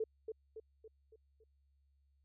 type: tone with echo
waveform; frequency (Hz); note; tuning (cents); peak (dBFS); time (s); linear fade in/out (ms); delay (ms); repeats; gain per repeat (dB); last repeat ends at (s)
sine; 440; A4; 0; -33; 0-0.04; 5; 280; 5; -6; 1.44
effects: added 69 Hz sine -70 dBFS peak until 2.24 s